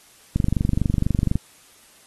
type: click train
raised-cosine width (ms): 5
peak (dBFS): -7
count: 25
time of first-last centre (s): 0.36-1.356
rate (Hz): 24.1
effects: white hiss -52 dBFS RMS until 2.06 s + AAC 32 kbps